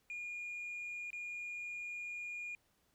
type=tone with dropouts; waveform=sine; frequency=2428 Hz; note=D#7; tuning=43 cents flat; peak=-39 dBFS; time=0.1-2.55 s; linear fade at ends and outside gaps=1 ms; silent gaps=1.104-1.13 s; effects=tanh soft clip ceiling -39 dBFS + pink hiss -75 dBFS RMS until 2.94 s